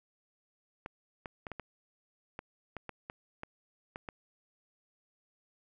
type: clicks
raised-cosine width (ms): 0.5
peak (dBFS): -25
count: 12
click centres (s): 0.861 / 1.258 / 1.468 / 1.517 / 1.597 / 2.391 / 2.767 / 2.893 / 3.099 / 3.434 / 3.959 / 4.088
effects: none